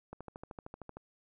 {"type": "click train", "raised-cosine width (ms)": 1, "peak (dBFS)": -30, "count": 12, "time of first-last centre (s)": [0.13, 0.97], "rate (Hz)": 13.1, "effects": []}